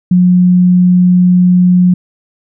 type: tone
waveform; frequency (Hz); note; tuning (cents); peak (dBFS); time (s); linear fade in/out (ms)
sine; 180; F#3; -47; -4; 0.11-1.94; 5
effects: none